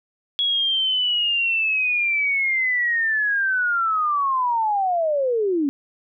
sine linear sweep, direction down, 3354 to 268.2 Hz, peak -18 dBFS, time 0.39-5.69 s, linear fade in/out 0 ms, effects none

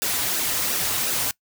white noise with flanger, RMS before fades -24 dBFS, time 0.02-1.31 s, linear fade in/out 0 ms, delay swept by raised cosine 0.91 to 5.61 ms, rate 2.8 Hz, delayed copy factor -0.65, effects noise-tail reverb RT60 0.1 s tail -22 dB re dry

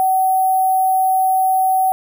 sine tone with sample-and-hold, 756 Hz, F#5, 37 cents sharp, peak -12 dBFS, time 0-1.92 s, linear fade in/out 0 ms, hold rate 11025 Hz, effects none

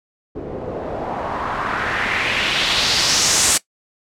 white noise with low-pass filter sweep, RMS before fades -20 dBFS, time 0.35-3.58 s, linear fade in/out 10 ms, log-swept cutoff 370 to 8500 Hz, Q 2.1, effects noise-tail reverb RT60 0.1 s tail -19 dB re dry

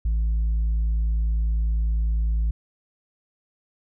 triangle tone with tanh clipping, 55 Hz, A1, in tune, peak -20 dBFS, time 0.05-2.51 s, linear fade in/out 5 ms, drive 7 dB, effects none

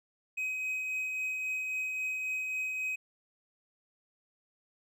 triangle tone with tremolo, 2526 Hz, D#7, 26 cents sharp, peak -29 dBFS, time 0.37-2.96 s, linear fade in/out 10 ms, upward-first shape triangle, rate 3.7 Hz, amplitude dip 30%, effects none

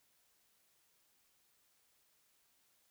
silence, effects white hiss -74 dBFS RMS until 2.9 s

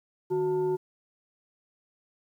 sine tone with frequency modulation, 370 Hz, F#4, in tune, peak -24 dBFS, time 0.3-0.77 s, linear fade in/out 20 ms, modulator 523 Hz, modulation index 0.47, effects 10-bit

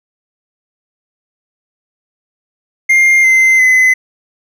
triangle tone with pitch steps, 2113 / 2072 / 2032 Hz, C7 / C7 / B6, +16 / -17 / +49 cents, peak -4 dBFS, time 2.89-3.94 s, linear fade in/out 10 ms, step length 350 ms, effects none

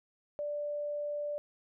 sine tone, 587.3 Hz, D5, in tune, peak -33 dBFS, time 0.39-1.38 s, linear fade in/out 0 ms, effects none

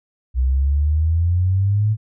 sine exponential sweep, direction up, 62 to 110.2 Hz, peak -14 dBFS, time 0.34-1.97 s, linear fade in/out 50 ms, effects none

